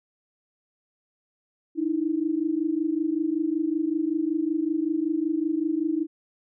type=tone pair together; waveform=sine; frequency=301.8 / 327.1 Hz; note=D4 / E4; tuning=+47 / -13 cents; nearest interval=minor second; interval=140 cents; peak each=-26 / -25 dBFS; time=1.75-6.07 s; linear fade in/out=50 ms; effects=none